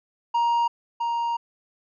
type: tone pair in turn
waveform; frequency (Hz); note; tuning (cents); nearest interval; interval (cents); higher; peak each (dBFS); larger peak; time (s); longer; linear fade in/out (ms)
triangle; 940 / 936.6; A#5 / A#5; +14 / +8; unison; 6; first; -17 / -21; first; 0.34-0.68 / 1-1.37; second; 10
effects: resampled to 16000 Hz